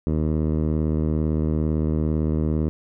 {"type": "tone with low-pass filter", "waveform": "10% pulse", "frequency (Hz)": 77.78, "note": "D#2", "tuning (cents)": 0, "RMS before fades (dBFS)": -22, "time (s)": [0.07, 2.69], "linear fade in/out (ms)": 0, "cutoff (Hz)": 410, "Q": 0.53, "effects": []}